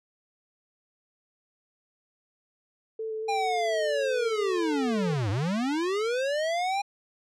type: tone with vibrato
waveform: sine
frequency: 440 Hz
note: A4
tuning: in tune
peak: -30 dBFS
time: 2.99-5.14 s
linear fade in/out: 5 ms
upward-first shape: square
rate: 4.3 Hz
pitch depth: 11 cents each way
type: linear two-way sweep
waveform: square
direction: down then up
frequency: 812 to 93.5 to 812 Hz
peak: -26 dBFS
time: 3.28-6.82 s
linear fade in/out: 10 ms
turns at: 5.3 s
effects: low-pass 6000 Hz 12 dB/octave